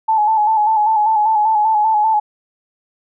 sine tone with vibrato, 862 Hz, A5, 36 cents flat, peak -11 dBFS, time 0.08-2.2 s, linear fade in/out 10 ms, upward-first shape square, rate 5.1 Hz, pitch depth 41 cents each way, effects none

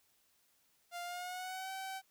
sawtooth tone with pitch glide, 699 to 766.7 Hz, F5 to G5, +1 to -39 cents, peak -37 dBFS, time 0.91-2.02 s, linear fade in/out 50 ms, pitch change +160 cents, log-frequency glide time 1.03-1.71 s, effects white hiss -73 dBFS RMS until 2.1 s

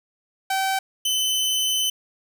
sawtooth tone pair in turn, 770 / 3039 Hz, G5 / F#7, -31 / +46 cents, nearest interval 2 octaves, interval 2377 cents, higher second, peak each -17 / -17 dBFS, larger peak neither, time 0.5-0.79 / 1.05-1.9 s, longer second, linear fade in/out 5 ms, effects none

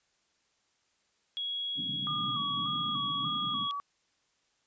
sine tone, 3326 Hz, G#7, 2 cents sharp, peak -32 dBFS, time 1.37-3.71 s, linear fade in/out 0 ms
pink band-pass noise, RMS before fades -42 dBFS, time 1.75-3.68 s, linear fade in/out 50 ms, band 120 to 300 Hz, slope 96 dB/octave
sine tone with vibrato, 1174.7 Hz, D6, in tune, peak -33 dBFS, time 2.07-3.8 s, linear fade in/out 0 ms, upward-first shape square, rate 1.7 Hz, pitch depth 53 cents each way
effects white hiss -73 dBFS RMS until 4.66 s + resampled to 16000 Hz

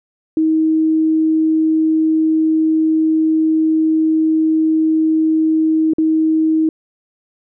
sine tone with dropouts, 316.8 Hz, D#4, 31 cents sharp, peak -11 dBFS, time 0.37-6.69 s, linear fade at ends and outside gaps 2 ms, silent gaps 5.935-5.983 s, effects none

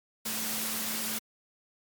sine tone in noise, 220 Hz, A3, in tune, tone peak -41 dBFS, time 0.25-1.19 s, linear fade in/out 10 ms, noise white, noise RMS -33 dBFS, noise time 0.25-1.19 s, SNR -11 dB, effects high-pass 100 Hz 12 dB/octave + MP3 96 kbps

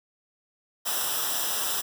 white noise with comb filter, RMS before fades -28 dBFS, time 0.85-1.82 s, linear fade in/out 20 ms, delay 0.45 ms, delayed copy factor -0.8, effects none

